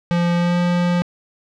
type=tone with pitch glide; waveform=square; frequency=173 to 175.62 Hz; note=F3 to F3; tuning=-16 to +10 cents; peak=-16 dBFS; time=0.11-1.02 s; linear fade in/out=0 ms; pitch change=+26 cents; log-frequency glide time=0.35-0.58 s; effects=low-pass 4000 Hz 12 dB/octave